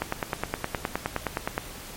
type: click train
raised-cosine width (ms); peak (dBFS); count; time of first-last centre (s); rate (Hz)
0.5; -10; 16; 0.02-1.579; 9.62
effects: pink hiss -41 dBFS RMS until 1.96 s + MP3 64 kbps